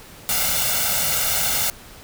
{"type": "noise with comb filter", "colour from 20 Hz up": "white", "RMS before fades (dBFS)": -21, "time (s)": [0.29, 1.7], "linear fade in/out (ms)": 0, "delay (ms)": 1.4, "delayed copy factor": 0.85, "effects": ["pink hiss -43 dBFS RMS until 2.03 s"]}